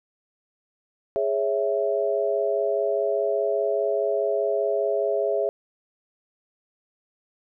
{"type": "chord", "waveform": "sine", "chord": "C# minor", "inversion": "second", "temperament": "equal", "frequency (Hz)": [415.3, 554.4, 659.3], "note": ["G#4", "C#5", "E5"], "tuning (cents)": [0, 0, 0], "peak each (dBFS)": [-25, -26, -25], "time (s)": [1.16, 5.49], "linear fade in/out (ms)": 0, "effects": []}